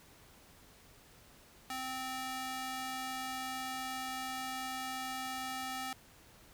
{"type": "tone with high-pass filter", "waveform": "square", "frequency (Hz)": 259.7, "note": "C4", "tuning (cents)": -13, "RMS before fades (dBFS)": -40, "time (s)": [1.7, 5.93], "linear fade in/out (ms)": 2, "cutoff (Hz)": 700, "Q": 0.75, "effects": ["pink hiss -60 dBFS RMS until 6.53 s"]}